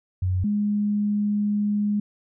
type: tone pair in turn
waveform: sine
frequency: 92.2 / 207 Hz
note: F#2 / G#3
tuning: -6 / -5 cents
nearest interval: octave + major second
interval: 1401 cents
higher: second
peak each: -20 dBFS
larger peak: neither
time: 0.22-0.44 / 0.44-2 s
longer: second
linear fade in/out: 5 ms
effects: none